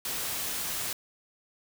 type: noise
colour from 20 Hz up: white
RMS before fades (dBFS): -33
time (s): 0.05-0.93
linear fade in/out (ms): 2
effects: none